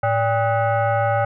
sine tone with frequency modulation, 110 Hz, A2, in tune, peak -16 dBFS, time 0.03-1.25 s, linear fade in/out 5 ms, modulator 687 Hz, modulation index 1.6, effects none

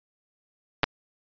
clicks, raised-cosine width 0.3 ms, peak -4 dBFS, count 2, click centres 0.833 / 0.84 s, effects resampled to 11025 Hz

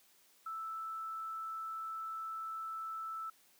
sine tone, 1318.5 Hz, E6, in tune, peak -39 dBFS, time 0.46-3.3 s, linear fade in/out 5 ms, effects white hiss -67 dBFS RMS until 3.59 s + high-pass 150 Hz 12 dB/octave

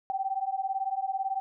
sine beating tone pair, 765 / 783 Hz, G5 / G5, -42 / -2 cents, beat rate 18 Hz, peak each -31 dBFS, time 0.1-1.4 s, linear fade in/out 0 ms, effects none

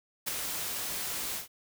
white noise with ADSR envelope, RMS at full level -29 dBFS, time 0.26-1.48 s, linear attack 23 ms, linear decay 5 ms, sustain -6 dB, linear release 130 ms, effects none

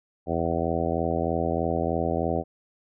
harmonic tone, 83.2 Hz, E2, 17 cents sharp, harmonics 1 / 2 / 3 / 4 / 5 / 6 / 7 / 8 / 9, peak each -32 / -32 / -32 / -32 / -32 / -32 / -32 / -32 / -32 dBFS, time 0.26-2.44 s, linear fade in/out 50 ms, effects none

